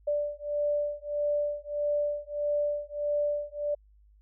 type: beating tone pair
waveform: sine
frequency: 586 / 587.6 Hz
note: D5 / D5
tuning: -4 / +1 cents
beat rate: 1.6 Hz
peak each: -30 dBFS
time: 0.07-3.75 s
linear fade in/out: 10 ms
effects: added 51 Hz sine -56 dBFS peak until 4.21 s